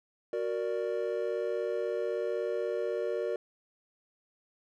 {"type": "chord", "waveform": "triangle", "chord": "Gb augmented", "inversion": "none", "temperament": "equal", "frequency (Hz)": [370, 466.2, 587.3], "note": ["Gb4", "Bb4", "D5"], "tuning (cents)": [0, 0, 0], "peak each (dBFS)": [-33, -31, -33], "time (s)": [0.33, 3.36], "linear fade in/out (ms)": 2, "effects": []}